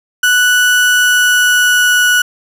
35% pulse tone with pitch glide, 1480 to 1470.6 Hz, F#6 to F#6, 0 to -11 cents, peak -6 dBFS, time 0.23-2.22 s, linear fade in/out 5 ms, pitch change -11 cents, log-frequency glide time 0.76-2.08 s, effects none

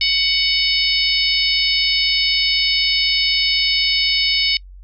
harmonic tone, 744 Hz, F#5, 9 cents sharp, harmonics 3 / 4 / 5 / 6 / 7, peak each -21 / -21 / -21 / -21 / -21 dBFS, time 0.01-4.57 s, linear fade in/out 2 ms, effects noise-tail reverb RT60 0.1 s tail -26 dB re dry + added 46 Hz sine -36 dBFS peak until 4.83 s

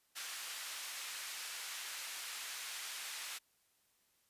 pink band-pass noise, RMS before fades -45 dBFS, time 0.15-3.39 s, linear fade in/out 20 ms, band 1700 to 13000 Hz, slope 12 dB/octave, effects white hiss -75 dBFS RMS until 4.29 s + resampled to 32000 Hz

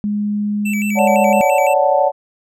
sine tone, 207.4 Hz, G#3, 2 cents flat, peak -16 dBFS, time 0.04-1.41 s, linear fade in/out 0 ms
square tone with vibrato, 2473 Hz, D#7, 11 cents flat, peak -23 dBFS, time 0.65-1.74 s, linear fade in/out 10 ms, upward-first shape square, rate 5.9 Hz, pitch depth 130 cents each way
sine chord, D major seventh, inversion third, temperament equal, 554.4 / 587.3 / 740 / 880 Hz, C#5 / D5 / F#5 / A5, 0 / 0 / 0 / 0 cents, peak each -16 / -16 / -16 / -18 dBFS, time 0.95-2.12 s, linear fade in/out 50 ms
effects none

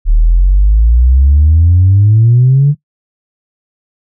sine exponential sweep, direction up, 36.98 to 148.5 Hz, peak -3 dBFS, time 0.05-2.75 s, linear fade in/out 50 ms, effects noise-tail reverb RT60 0.1 s tail -19 dB re dry + tanh soft clip ceiling 0 dBFS

